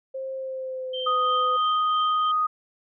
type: tone with pitch glide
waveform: sine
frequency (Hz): 530 to 506.7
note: C5 to B4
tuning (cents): +22 to +44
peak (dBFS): -29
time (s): 0.14-1.57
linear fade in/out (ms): 10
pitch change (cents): -78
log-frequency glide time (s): 0.34-1.19
type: tone with tremolo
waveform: sine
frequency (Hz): 3136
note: G7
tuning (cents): 0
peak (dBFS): -29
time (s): 0.93-2.32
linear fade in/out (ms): 10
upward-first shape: triangle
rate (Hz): 3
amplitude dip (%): 60
type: tone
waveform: sine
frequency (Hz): 1244.5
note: D#6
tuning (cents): 0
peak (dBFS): -20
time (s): 1.06-2.47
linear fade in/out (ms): 10
effects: none